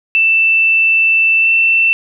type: tone with pitch glide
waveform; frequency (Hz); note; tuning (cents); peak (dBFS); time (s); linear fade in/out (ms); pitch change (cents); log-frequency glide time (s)
sine; 2660 to 2679; E7 to E7; +15 to +27; -8; 0.15-1.93; 0; +12; 1.4-1.49
effects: none